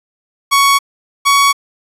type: tone pair in turn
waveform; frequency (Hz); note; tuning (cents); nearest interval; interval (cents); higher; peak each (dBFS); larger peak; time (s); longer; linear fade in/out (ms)
sawtooth; 1115 / 1120.7; C#6 / C#6; +10 / +19; unison; 9; second; -4; neither; 0.51-0.79 / 1.25-1.53; neither; 20
effects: resampled to 32000 Hz